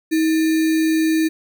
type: tone with sample-and-hold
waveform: sine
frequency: 318.9 Hz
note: D#4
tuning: 43 cents sharp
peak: -14 dBFS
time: 0.11-1.29 s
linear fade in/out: 20 ms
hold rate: 2100 Hz
effects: none